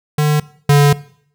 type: tone pair in turn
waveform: square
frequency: 150 / 143.99 Hz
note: D3 / D3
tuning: +37 / -34 cents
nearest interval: minor second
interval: 71 cents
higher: first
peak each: -12 / -7 dBFS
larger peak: second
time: 0.18-0.4 / 0.69-0.93 s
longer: second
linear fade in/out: 5 ms
effects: noise-tail reverb RT60 0.6 s tail -19 dB re dry